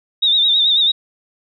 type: tone with vibrato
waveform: sine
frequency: 3684 Hz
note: A#7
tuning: 21 cents flat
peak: -11 dBFS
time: 0.22-0.92 s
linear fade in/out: 10 ms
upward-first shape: sine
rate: 9.2 Hz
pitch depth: 70 cents each way
effects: none